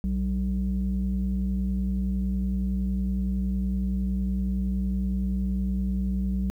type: tone pair together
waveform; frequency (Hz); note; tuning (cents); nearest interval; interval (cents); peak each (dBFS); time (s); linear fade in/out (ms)
sine; 60.1 / 191.05; B1 / G3; -46 / -44; octave + minor sixth; 2002; -25; 0.04-6.5; 0
effects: tanh soft clip ceiling -19 dBFS + 10-bit